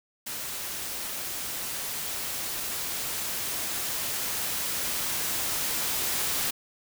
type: noise with level ramp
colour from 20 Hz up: white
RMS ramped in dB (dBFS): -35 to -28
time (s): 0.26-6.51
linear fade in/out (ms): 10
effects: none